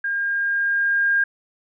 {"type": "tone with level ramp", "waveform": "sine", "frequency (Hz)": 1612, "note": "G6", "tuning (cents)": 48, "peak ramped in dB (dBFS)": [-21, -15], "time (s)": [0.04, 1.24], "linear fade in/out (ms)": 5, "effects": []}